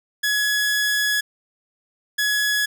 sawtooth tone bursts at uneven times, 1687 Hz, G#6, 27 cents sharp, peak -15 dBFS, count 2, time 0.23-1.21 / 2.18-2.66 s, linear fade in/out 10 ms, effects none

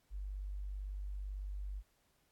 sine tone, 49 Hz, G1, in tune, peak -39 dBFS, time 0.1-1.83 s, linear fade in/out 50 ms, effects pink hiss -75 dBFS RMS until 2.31 s + AAC 64 kbps

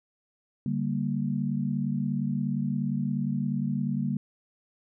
sine chord, G minor, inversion second, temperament equal with one note detuned, 144.64 / 196 / 233.1 Hz, D3 / G3 / Bb3, -26 / 0 / 0 cents, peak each -30 dBFS, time 0.66-4.17 s, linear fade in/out 2 ms, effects none

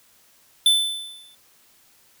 square tone with exponential decay, 3520 Hz, A7, in tune, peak -12 dBFS, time 0.66-1.35 s, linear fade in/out 2 ms, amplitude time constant 150 ms, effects white hiss -57 dBFS RMS until 2.2 s

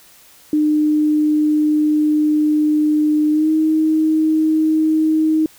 sine tone with pitch glide, 303 to 313.9 Hz, D#4 to D#4, -46 to +15 cents, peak -12 dBFS, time 0.53-5.46 s, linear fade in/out 2 ms, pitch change +61 cents, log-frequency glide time 3.31-3.5 s, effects white hiss -47 dBFS RMS until 5.58 s

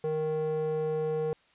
square tone with band-pass filter, 155.56 Hz, D#3, in tune, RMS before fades -30 dBFS, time 0.04-1.33 s, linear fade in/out 0 ms, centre 460 Hz, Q 2.9, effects white hiss -64 dBFS RMS until 1.54 s + resampled to 8000 Hz

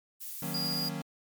violet noise, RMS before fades -40 dBFS, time 0.2-0.9 s, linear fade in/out 20 ms
square chord, D# minor seventh, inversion none, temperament equal, 155.56 / 185 / 233.1 / 277.2 Hz, D#3 / F#3 / A#3 / C#4, 0 / 0 / 0 / 0 cents, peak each -39 / -40 / -42 / -43 dBFS, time 0.42-1.02 s, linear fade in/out 5 ms
sine tone, 4847 Hz, D#8, 46 cents flat, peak -31 dBFS, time 0.54-0.89 s, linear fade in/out 5 ms
effects MP3 96 kbps

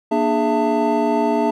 triangle tone cluster, 235.7 / 296.6 / 416.1 / 665 / 893 Hz, A#3 / D4 / G#4 / E5 / A5, +19 / +17 / +3 / +15 / +25 cents, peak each -20 dBFS, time 0.11-1.51 s, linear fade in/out 10 ms, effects none

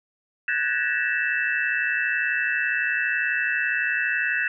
sine tone cluster, 1487 / 1625 / 1737 / 1898 / 2642 Hz, F#6 / G#6 / A6 / A#6 / E7, +8 / -38 / -23 / +31 / +3 cents, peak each -28 dBFS, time 0.48-4.48 s, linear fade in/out 2 ms, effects none

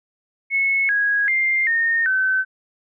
sine tone with pitch steps, 2193 / 1653 / 2103 / 1837 / 1530 Hz, C#7 / G#6 / C7 / A#6 / G6, -19 / -9 / +8 / -26 / -42 cents, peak -16 dBFS, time 0.5-2.45 s, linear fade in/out 50 ms, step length 390 ms, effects none

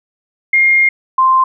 sine tone pair in turn, 2127 / 1045.5 Hz, C7 / C6, +28 / -2 cents, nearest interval octave, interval 1230 cents, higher first, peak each -7 dBFS, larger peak neither, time 0.53-0.89 / 1.18-1.44 s, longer first, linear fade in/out 5 ms, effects none

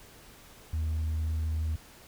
sine tone with tanh clipping, 79.1 Hz, D#2, 29 cents sharp, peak -28 dBFS, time 0.73-1.76 s, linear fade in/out 5 ms, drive 1 dB, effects pink hiss -53 dBFS RMS until 2.07 s

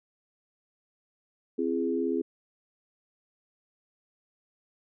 sine chord, C augmented, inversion none, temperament equal with one note detuned, 261.6 / 337.7 / 415.3 Hz, C4 / E4 / G#4, 0 / +42 / 0 cents, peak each -30 dBFS, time 1.58-2.22 s, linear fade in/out 10 ms, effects none

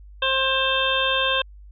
harmonic tone with a mistuned harmonic, 530 Hz, C5, 22 cents sharp, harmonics 1 / 2 / 3 / 5 / 6 / 7, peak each -26 / -26 / -26 / -26 / -26 / -26 dBFS, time 0.22-1.42 s, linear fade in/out 5 ms, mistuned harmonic 7, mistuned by -59 cents, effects added 50 Hz sine -41 dBFS peak until 1.71 s

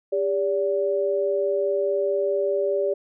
sine tone pair together, 400.5 / 575.7 Hz, G4 / D5, +37 / -35 cents, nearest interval tritone, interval 628 cents, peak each -23 dBFS, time 0.12-2.94 s, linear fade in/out 10 ms, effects none

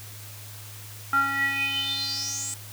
square tone with band-pass filter sweep, 275.6 Hz, C#4, 10 cents flat, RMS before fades -27 dBFS, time 1.13-2.54 s, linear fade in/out 2 ms, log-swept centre 1300 to 8100 Hz, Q 9.2, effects added 104 Hz sine -42 dBFS peak until 2.72 s + white hiss -44 dBFS RMS until 2.72 s

